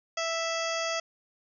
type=harmonic tone with a mistuned harmonic; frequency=659.3 Hz; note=E5; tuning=in tune; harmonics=1 / 2 / 3 / 4 / 5 / 7 / 8 / 9 / 10; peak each=-32 / -35 / -37 / -38 / -39 / -40 / -41 / -42 / -42 dBFS; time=0.17-1 s; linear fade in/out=5 ms; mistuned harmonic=7; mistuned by=+38 cents; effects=none